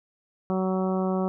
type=harmonic tone; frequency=187.6 Hz; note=F#3; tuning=24 cents sharp; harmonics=1 / 2 / 3 / 4 / 5 / 6 / 7; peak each=-25 / -29 / -32 / -34 / -39 / -38 / -41 dBFS; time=0.5-1.28 s; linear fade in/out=0 ms; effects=none